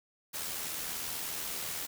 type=noise with amplitude modulation; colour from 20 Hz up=white; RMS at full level=-36 dBFS; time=0.33-1.87 s; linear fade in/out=20 ms; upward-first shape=sine; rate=80.4 Hz; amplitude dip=35%; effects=none